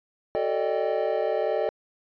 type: tone cluster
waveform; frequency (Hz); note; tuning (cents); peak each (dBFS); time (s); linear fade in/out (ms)
triangle; 378.1 / 443.3 / 578 / 619 / 790; F#4 / A4 / D5 / D#5 / G5; +38 / +13 / -28 / -9 / +13; -31 / -26 / -27 / -26 / -31; 0.35-1.69; 0
effects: resampled to 11025 Hz